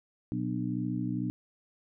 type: harmonic tone with a mistuned harmonic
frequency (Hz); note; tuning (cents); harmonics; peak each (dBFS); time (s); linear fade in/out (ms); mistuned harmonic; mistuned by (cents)
62.2; B1; +13; 2 / 3 / 4 / 5; -35 / -35 / -35 / -35; 0.32-1.3; 0; 5; -51
effects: none